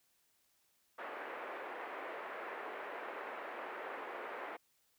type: band-pass noise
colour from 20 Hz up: pink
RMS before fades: -45 dBFS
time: 0.98-4.57 s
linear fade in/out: 10 ms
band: 400 to 2100 Hz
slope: 24 dB/octave
effects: white hiss -75 dBFS RMS until 4.98 s